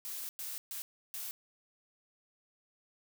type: noise bursts at uneven times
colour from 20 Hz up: blue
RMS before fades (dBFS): -41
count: 4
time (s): 0.05-0.29 / 0.39-0.58 / 0.71-0.82 / 1.14-1.31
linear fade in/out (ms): 0
effects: none